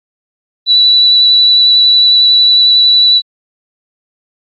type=tone with vibrato; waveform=sine; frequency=3951 Hz; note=B7; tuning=in tune; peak=-4 dBFS; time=0.66-3.22 s; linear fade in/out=50 ms; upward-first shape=triangle; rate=11 Hz; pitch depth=13 cents each way; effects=AAC 48 kbps